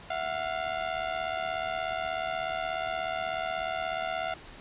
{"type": "ring-modulated tone", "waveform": "sawtooth", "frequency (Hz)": 698.5, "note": "F5", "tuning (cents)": 0, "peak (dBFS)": -23, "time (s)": [0.1, 4.34], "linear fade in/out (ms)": 5, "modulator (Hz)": 38.3, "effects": ["pink hiss -48 dBFS RMS until 4.6 s", "resampled to 8000 Hz"]}